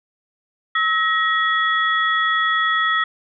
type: tone cluster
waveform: sine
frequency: 1295 / 1895 / 3366 Hz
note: E6 / A#6 / G#7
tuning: -31 / +28 / +23 cents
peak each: -19 / -19 / -26 dBFS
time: 0.75-3.04 s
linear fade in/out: 5 ms
effects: none